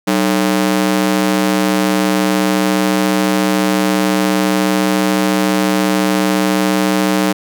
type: ring-modulated tone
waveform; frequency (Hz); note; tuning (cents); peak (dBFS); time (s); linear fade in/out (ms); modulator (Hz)
sawtooth; 247.9; B3; +7; -5; 0.07-7.33; 10; 57.1
effects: none